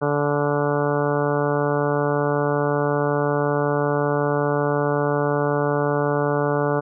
harmonic tone, 145.4 Hz, D3, 17 cents flat, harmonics 1 / 2 / 3 / 4 / 5 / 6 / 7 / 8 / 9 / 10, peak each -25 / -27 / -23 / -25 / -31 / -30 / -33 / -31 / -36 / -32 dBFS, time 0.01-6.81 s, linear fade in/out 20 ms, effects none

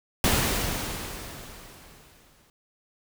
pink noise with exponential decay, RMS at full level -21 dBFS, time 0.24-2.5 s, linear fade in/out 1 ms, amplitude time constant 490 ms, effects none

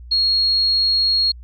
sine tone, 4296 Hz, C8, 45 cents sharp, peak -14 dBFS, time 0.11-1.32 s, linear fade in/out 10 ms, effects added 60 Hz sine -35 dBFS peak until 1.43 s

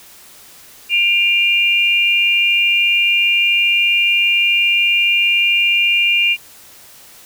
sine tone pair together, 2401 / 2794 Hz, D7 / F7, +38 / 0 cents, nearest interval minor third, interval 262 cents, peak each -14 dBFS, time 0.89-6.37 s, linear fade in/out 50 ms, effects white hiss -42 dBFS RMS until 7.25 s

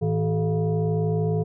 sine tone with frequency modulation, 161.5 Hz, E3, 35 cents flat, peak -20 dBFS, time 0.01-1.44 s, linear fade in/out 20 ms, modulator 270 Hz, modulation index 1.2, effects none

